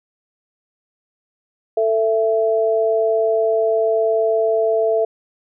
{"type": "tone pair together", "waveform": "sine", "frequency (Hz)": [444.2, 665.1], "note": ["A4", "E5"], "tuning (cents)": [16, 15], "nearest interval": "perfect fifth", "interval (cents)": 699, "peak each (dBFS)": -17, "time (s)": [1.77, 5.05], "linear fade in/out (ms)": 5, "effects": []}